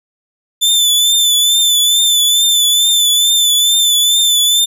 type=tone with vibrato; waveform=sawtooth; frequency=3520 Hz; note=A7; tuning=in tune; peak=-6 dBFS; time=0.61-4.66 s; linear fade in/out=20 ms; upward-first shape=triangle; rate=2.3 Hz; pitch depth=47 cents each way; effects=none